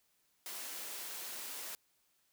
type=high-pass noise; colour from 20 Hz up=white; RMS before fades=-44 dBFS; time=0.46-1.75 s; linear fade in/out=0 ms; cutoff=290 Hz; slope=12 dB/octave; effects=white hiss -75 dBFS RMS until 2.32 s